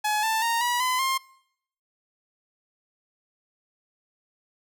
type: tone with pitch steps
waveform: sawtooth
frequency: 847 / 886 / 926.9 / 969.6 / 1014.3 / 1061 Hz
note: G#5 / A5 / A#5 / B5 / B5 / C6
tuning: +34 / +12 / -10 / -32 / +46 / +24 cents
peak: -19 dBFS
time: 0.04-1.18 s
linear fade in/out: 10 ms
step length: 190 ms
effects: noise-tail reverb RT60 0.7 s tail -23 dB re dry